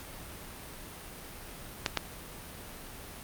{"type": "clicks", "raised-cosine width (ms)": 0.2, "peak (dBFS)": -9, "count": 2, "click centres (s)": [1.862, 1.973], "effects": ["pink hiss -45 dBFS RMS until 3.23 s", "Opus 48 kbps"]}